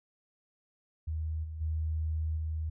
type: tone with level steps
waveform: sine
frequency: 78.9 Hz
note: D#2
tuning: 25 cents sharp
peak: -31 / -37 / -29 / -31 dBFS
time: 1.07-2.7 s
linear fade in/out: 10 ms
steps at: 1.43 / 1.6 / 2.36 s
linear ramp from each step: 20 ms
effects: none